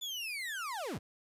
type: linear sweep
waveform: 35% pulse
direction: down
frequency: 3520 to 51.91 Hz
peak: -35 dBFS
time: 0.01-0.99 s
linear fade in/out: 20 ms
effects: resampled to 32000 Hz + 11-bit